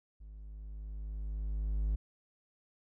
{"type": "tone with level ramp", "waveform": "triangle", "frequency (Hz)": 51.91, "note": "G#1", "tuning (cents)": 0, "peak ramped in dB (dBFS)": [-45, -26], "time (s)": [0.2, 1.96], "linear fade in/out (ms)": 10, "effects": []}